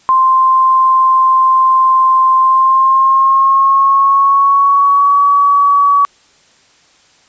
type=tone with pitch glide; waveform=sine; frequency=1046.5 to 1134.6 Hz; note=C6 to C#6; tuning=0 to +40 cents; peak=-6 dBFS; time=0.09-6.05 s; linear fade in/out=0 ms; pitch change=+140 cents; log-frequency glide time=2.4-5.22 s; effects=white hiss -49 dBFS RMS until 7.28 s + resampled to 16000 Hz